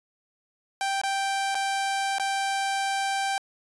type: tone with dropouts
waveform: sawtooth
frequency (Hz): 784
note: G5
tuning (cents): 0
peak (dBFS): -21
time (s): 0.81-3.38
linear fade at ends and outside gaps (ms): 1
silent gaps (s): 1.015-1.035 / 1.546-1.552 / 2.184-2.197
effects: resampled to 24000 Hz